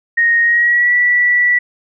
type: tone with pitch glide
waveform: sine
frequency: 1864.7 to 1955.1 Hz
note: A#6 to B6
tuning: 0 to -18 cents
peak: -9 dBFS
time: 0.17-1.59 s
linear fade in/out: 10 ms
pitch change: +82 cents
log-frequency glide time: 0.42-0.94 s
effects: none